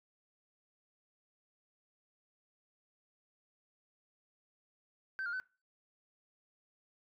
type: tone with pitch steps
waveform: sine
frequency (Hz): 1547 / 1410 / 1514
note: G6 / F6 / F#6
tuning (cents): -23 / +16 / +39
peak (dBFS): -34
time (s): 5.19-5.4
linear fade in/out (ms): 0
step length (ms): 70
effects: noise-tail reverb RT60 0.3 s tail -21 dB re dry + tanh soft clip ceiling -33 dBFS